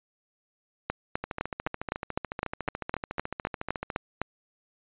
two click trains, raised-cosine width 0.5 ms, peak -17 / -12 dBFS, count 38 / 14, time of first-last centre 1.24-3.902 / 0.9-4.216 s, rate 13.9 / 3.92 Hz, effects resampled to 8000 Hz

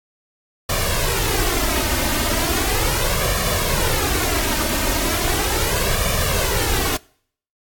pink noise with flanger, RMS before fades -20 dBFS, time 0.69-6.97 s, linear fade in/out 5 ms, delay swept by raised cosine 1.7 to 3.3 ms, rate 0.37 Hz, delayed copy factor +0.65, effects noise-tail reverb RT60 0.6 s tail -25 dB re dry + AAC 64 kbps

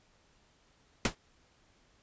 pink noise with exponential decay, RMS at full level -22 dBFS, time 1.05-1.15 s, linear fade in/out 2 ms, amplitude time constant 21 ms, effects pink hiss -67 dBFS RMS until 2.02 s + resampled to 16000 Hz

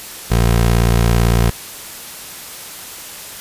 20% pulse tone, 57.9 Hz, A#1, 11 cents flat, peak -6 dBFS, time 0.3-1.51 s, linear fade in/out 20 ms, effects white hiss -32 dBFS RMS until 3.4 s + resampled to 32000 Hz

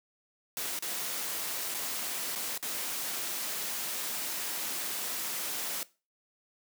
white noise with dropouts, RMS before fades -35 dBFS, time 0.57-5.83 s, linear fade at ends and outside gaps 0 ms, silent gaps 0.789-0.824 / 1.741-1.746 / 2.352-2.359 / 2.577-2.627 s, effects noise-tail reverb RT60 0.3 s tail -19 dB re dry + high-pass 200 Hz 12 dB/octave

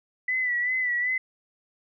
sine tone with vibrato, 1983 Hz, B6, 7 cents sharp, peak -23 dBFS, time 0.28-1.18 s, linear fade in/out 5 ms, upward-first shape sine, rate 2.6 Hz, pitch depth 51 cents each way, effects none

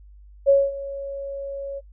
sine tone with ADSR envelope, 554.4 Hz, C#5, in tune, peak -10 dBFS, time 0.46-1.81 s, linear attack 32 ms, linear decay 220 ms, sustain -18 dB, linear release 32 ms, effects noise-tail reverb RT60 0.1 s tail -23 dB re dry + added 50 Hz sine -44 dBFS peak until 1.92 s

